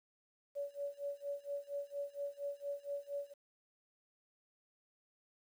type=tone with tremolo; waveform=sine; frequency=568 Hz; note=C#5; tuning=42 cents sharp; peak=-36 dBFS; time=0.55-3.34 s; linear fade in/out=20 ms; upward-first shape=sine; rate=4.3 Hz; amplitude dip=95%; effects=11-bit